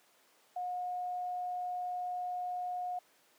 sine tone, 721 Hz, F#5, 45 cents flat, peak -34 dBFS, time 0.56-2.99 s, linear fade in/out 5 ms, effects pink hiss -66 dBFS RMS until 3.38 s + high-pass 400 Hz 12 dB/octave

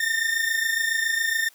40% pulse tone pair together, 1798.8 / 1826 Hz, A6 / A#6, +38 / -36 cents, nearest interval unison, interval 26 cents, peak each -24 dBFS, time 0-1.49 s, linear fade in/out 5 ms, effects white hiss -55 dBFS RMS until 1.54 s + high-pass 300 Hz 12 dB/octave

